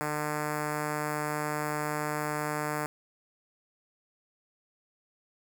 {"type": "tone with notch filter", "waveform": "5% pulse", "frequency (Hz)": 150.3, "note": "D3", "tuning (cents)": 40, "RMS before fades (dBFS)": -32, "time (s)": [0.01, 2.86], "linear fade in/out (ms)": 0, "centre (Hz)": 3900, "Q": 1, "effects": []}